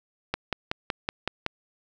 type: click train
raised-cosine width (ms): 0.3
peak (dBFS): -10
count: 7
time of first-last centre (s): 0.34-1.464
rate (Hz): 5.34
effects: none